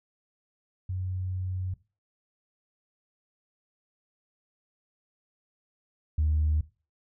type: tone pair in turn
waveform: sine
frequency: 92.5 / 76.75 Hz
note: F#2 / D#2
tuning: 0 / -23 cents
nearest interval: minor third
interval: 323 cents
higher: first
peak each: -29 / -21 dBFS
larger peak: second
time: 0.89-1.74 / 6.18-6.61 s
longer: first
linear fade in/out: 5 ms
effects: noise-tail reverb RT60 0.3 s tail -17 dB re dry + tanh soft clip ceiling -18 dBFS